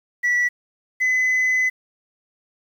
sine tone pair in turn, 1952 / 2020 Hz, B6 / B6, -21 / +39 cents, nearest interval minor second, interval 60 cents, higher second, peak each -14 dBFS, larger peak neither, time 0.23-0.49 / 1-1.7 s, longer second, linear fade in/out 20 ms, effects tanh soft clip ceiling -15 dBFS + 8-bit

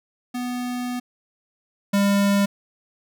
square tone pair in turn, 246.9 / 200.4 Hz, B3 / G3, 0 / +38 cents, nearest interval major third, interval 362 cents, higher first, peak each -26 / -17 dBFS, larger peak second, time 0.34-1 / 1.93-2.46 s, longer first, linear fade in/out 10 ms, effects none

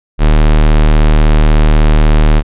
square tone, 38.17 Hz, D#1, 32 cents flat, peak -5 dBFS, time 0.18-2.43 s, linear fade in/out 50 ms, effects resampled to 8000 Hz

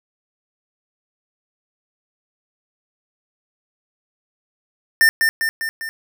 square tone with echo, 1800 Hz, A6, 39 cents sharp, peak -10 dBFS, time 5.01-5.09 s, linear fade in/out 0 ms, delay 200 ms, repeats 4, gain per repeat -4 dB, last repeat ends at 5.89 s, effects none

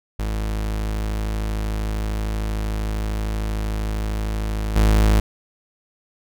40% pulse tone with level steps, 53 Hz, G#1, 36 cents sharp, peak -21 / -12 dBFS, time 0.19-5.2 s, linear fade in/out 5 ms, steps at 4.76 s, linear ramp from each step 2 ms, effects none

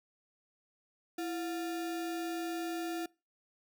sine tone with sample-and-hold, 333.6 Hz, E4, 21 cents sharp, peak -34 dBFS, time 1.18-3.06 s, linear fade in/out 5 ms, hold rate 1050 Hz, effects noise-tail reverb RT60 0.3 s tail -25 dB re dry

